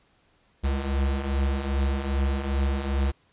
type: beating tone pair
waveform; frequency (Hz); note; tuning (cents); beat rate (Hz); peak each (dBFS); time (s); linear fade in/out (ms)
square; 66.7 / 69.2; C2 / C#2; +34 / -2; 2.5; -30 / -25; 0.63-3.12; 20
effects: pink hiss -64 dBFS RMS until 3.32 s + resampled to 8000 Hz